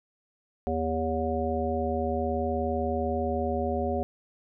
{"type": "harmonic tone with a mistuned harmonic", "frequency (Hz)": 80.3, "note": "E2", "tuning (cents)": -45, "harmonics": [1, 3, 5, 7, 9], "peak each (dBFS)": [-32, -32, -32, -32, -32], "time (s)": [0.67, 4.03], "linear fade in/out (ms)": 0, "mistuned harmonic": 1, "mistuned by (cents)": -30, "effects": []}